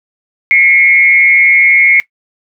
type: tone with frequency modulation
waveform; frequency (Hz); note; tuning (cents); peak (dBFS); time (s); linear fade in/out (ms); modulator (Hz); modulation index
sine; 2166; C#7; -41; -4; 0.51-2; 0; 156; 0.6
effects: noise-tail reverb RT60 0.1 s tail -18 dB re dry